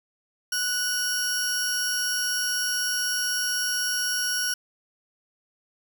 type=tone pair together; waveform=sawtooth; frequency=1480 / 5588 Hz; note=F#6 / F8; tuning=0 / 0 cents; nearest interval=octave + major seventh; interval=2300 cents; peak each=-24 dBFS; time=0.52-4.54 s; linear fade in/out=5 ms; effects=none